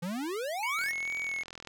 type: exponential sweep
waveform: square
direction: up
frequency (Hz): 164.81 to 1951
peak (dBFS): -33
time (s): 0.02-0.92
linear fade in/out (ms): 10
type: tone with vibrato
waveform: triangle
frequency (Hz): 2220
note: C#7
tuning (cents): +2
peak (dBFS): -30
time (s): 0.63-1.43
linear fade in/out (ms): 2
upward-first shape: sine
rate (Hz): 2.3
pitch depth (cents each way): 30
type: click train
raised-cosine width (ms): 0.2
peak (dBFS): -26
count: 38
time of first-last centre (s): 0.79-1.673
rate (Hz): 41.9
effects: none